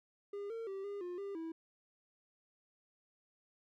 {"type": "tone with pitch steps", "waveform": "triangle", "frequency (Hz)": [404.6, 455.7, 388.8, 404.7, 355, 398.5, 326.3], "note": ["G#4", "A#4", "G4", "G#4", "F4", "G4", "E4"], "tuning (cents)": [-45, -39, -14, -45, 28, 28, -18], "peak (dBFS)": -38, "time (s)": [0.33, 1.52], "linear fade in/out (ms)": 5, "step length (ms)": 170, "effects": []}